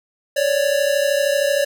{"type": "tone pair together", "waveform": "square", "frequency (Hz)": [554.4, 587.4], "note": ["C#5", "D5"], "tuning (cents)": [0, 0], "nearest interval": "minor second", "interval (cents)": 100, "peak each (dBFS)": [-19, -20], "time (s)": [0.36, 1.65], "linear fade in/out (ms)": 10, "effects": []}